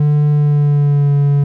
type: tone with pitch glide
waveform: triangle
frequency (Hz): 148 to 142.55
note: D3 to C#3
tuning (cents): +14 to +49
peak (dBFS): -7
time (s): 0-1.44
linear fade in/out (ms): 5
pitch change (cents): -65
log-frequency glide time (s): 0.31-1.13
effects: none